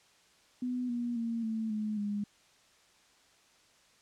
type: tone with pitch steps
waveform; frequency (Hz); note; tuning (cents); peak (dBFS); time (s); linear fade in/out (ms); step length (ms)
sine; 249.2 / 239.7 / 230.6 / 221.9 / 213.5 / 205.4; B3 / A#3 / A#3 / A3 / G#3 / G#3; +16 / +48 / -19 / +15 / +48 / -19; -31; 0.62-2.24; 5; 270
effects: white hiss -64 dBFS RMS until 4.01 s + low-pass 7000 Hz 12 dB/octave